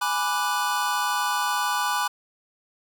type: chord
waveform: square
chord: G# half-diminished seventh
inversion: none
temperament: equal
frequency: 830.6 / 987.8 / 1174.7 / 1480 Hz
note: G#5 / B5 / D6 / F#6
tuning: 0 / 0 / 0 / 0 cents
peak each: -30 / -28 / -29 / -30 dBFS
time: 0.01-2.08 s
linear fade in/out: 10 ms
effects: none